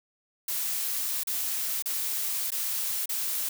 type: noise with dropouts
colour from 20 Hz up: blue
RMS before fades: -30 dBFS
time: 0.48-3.49 s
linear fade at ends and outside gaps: 5 ms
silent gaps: 1.235-1.271 / 1.824-1.857 / 2.506-2.518 / 3.058-3.092 s
effects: none